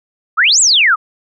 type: exponential two-way sweep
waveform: sine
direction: up then down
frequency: 1172 to 8120 to 1172 Hz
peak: -7 dBFS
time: 0.37-0.96 s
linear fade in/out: 20 ms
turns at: 0.6 s
effects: none